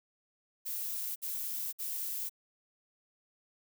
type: noise bursts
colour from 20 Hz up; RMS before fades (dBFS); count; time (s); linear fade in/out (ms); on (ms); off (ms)
violet; -37; 3; 0.65-2.296; 20; 510; 58
effects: none